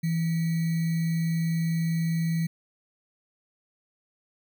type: tone with sample-and-hold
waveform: sine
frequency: 164.81 Hz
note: E3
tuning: in tune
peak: -23 dBFS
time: 0.03-2.47 s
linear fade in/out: 10 ms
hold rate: 2100 Hz
effects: none